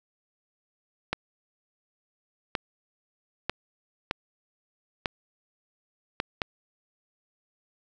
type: clicks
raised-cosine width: 0.3 ms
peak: -10 dBFS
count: 7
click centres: 1.13 / 2.552 / 3.496 / 4.111 / 5.058 / 6.201 / 6.418 s
effects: none